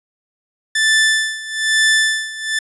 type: tone with tremolo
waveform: sawtooth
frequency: 1760 Hz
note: A6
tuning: in tune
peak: -7 dBFS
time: 0.75-2.59 s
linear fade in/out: 5 ms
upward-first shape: sine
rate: 1.1 Hz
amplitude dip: 85%
effects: resampled to 24000 Hz